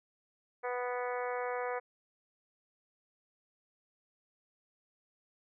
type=harmonic tone; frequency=246.9 Hz; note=B3; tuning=in tune; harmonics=2 / 3 / 4 / 5 / 6 / 7 / 8 / 9; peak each=-36 / -40 / -42 / -44 / -46 / -47 / -48 / -49 dBFS; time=0.63-1.8 s; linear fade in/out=20 ms; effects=none